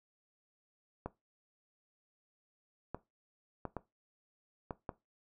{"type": "clicks", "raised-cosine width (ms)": 1, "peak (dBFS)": -24, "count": 6, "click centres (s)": [1.06, 2.946, 3.653, 3.767, 4.708, 4.892], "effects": ["noise-tail reverb RT60 0.2 s tail -17 dB re dry"]}